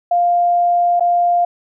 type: tone with dropouts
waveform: sine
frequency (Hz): 700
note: F5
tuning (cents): +4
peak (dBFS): -11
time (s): 0.11-1.45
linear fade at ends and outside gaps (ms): 5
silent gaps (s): 0.997-1.006
effects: none